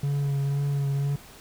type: tone with vibrato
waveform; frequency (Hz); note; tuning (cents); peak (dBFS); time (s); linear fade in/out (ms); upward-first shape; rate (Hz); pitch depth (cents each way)
triangle; 140.7; C#3; +26; -21; 0.03-1.16; 5; sine; 2; 20
effects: pink hiss -48 dBFS RMS until 1.4 s